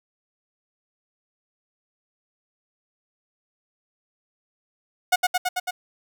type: tone with echo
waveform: sawtooth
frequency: 728 Hz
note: F#5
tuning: 28 cents flat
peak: -11 dBFS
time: 5.12-5.16 s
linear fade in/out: 10 ms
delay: 110 ms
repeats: 5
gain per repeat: -2 dB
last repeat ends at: 5.71 s
effects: none